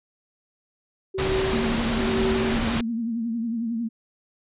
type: tone with tremolo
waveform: sine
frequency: 381.5 Hz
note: G4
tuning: 47 cents flat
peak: -21 dBFS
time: 1.14-2.55 s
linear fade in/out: 10 ms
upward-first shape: triangle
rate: 1.1 Hz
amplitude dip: 100%
type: noise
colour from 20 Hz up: pink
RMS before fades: -26 dBFS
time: 1.18-2.81 s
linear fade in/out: 5 ms
type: tone with vibrato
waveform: sine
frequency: 230.3 Hz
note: A#3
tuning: 21 cents flat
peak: -24 dBFS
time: 1.52-3.89 s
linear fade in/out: 20 ms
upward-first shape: triangle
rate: 11 Hz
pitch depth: 82 cents each way
effects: resampled to 8000 Hz